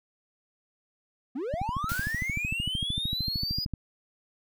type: linear sweep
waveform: triangle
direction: up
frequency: 226.9 to 4978 Hz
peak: -28 dBFS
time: 1.35-3.65 s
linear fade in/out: 10 ms
type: click train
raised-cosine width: 5 ms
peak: -20 dBFS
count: 30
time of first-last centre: 1.54-3.737 s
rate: 13.2 Hz
type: noise with exponential decay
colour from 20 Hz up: white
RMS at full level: -36 dBFS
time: 1.89-2.77 s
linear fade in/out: 2 ms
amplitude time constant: 190 ms
effects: none